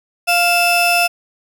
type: tone pair together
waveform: 35% pulse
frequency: 698.5 / 2637 Hz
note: F5 / E7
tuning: 0 / 0 cents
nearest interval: octave + major seventh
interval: 2300 cents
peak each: -13 dBFS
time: 0.27-1.08 s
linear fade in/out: 20 ms
effects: none